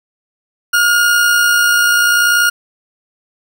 40% pulse tone with amplitude modulation, 1425 Hz, F6, 34 cents sharp, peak -7 dBFS, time 0.73-2.5 s, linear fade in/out 10 ms, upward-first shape sine, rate 60.5 Hz, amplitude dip 30%, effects none

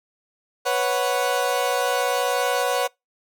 30% pulse chord, B suspended second, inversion none, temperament equal, 493.9 / 554.4 / 740 Hz, B4 / C#5 / F#5, 0 / 0 / 0 cents, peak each -22 dBFS, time 0.65-2.88 s, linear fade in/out 20 ms, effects noise-tail reverb RT60 0.2 s tail -26 dB re dry

